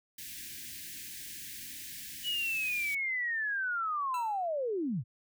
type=band-stop noise; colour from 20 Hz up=white; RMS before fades=-44 dBFS; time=0.18-2.95 s; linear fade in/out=5 ms; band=350 to 1600 Hz; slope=96 dB/octave
type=linear sweep; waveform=sine; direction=down; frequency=2960 to 98 Hz; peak=-30 dBFS; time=2.23-5.04 s; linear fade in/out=50 ms
type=tone with exponential decay; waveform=25% pulse; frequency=1333 Hz; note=E6; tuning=19 cents sharp; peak=-35 dBFS; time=4.14-4.48 s; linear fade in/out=2 ms; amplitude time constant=73 ms
effects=none